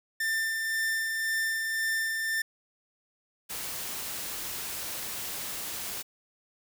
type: tone with tremolo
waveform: 45% pulse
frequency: 1789 Hz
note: A6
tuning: 28 cents sharp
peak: -26 dBFS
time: 0.2-2.42 s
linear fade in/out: 5 ms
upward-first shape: sine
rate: 1.9 Hz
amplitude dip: 30%
type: noise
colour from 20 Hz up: white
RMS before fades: -36 dBFS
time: 3.49-6.03 s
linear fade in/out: 20 ms
effects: none